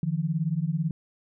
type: beating tone pair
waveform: sine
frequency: 151.9 / 169.9 Hz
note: D#3 / F3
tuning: -41 / -47 cents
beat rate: 18 Hz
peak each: -27 / -27 dBFS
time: 0.03-0.91 s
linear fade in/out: 2 ms
effects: none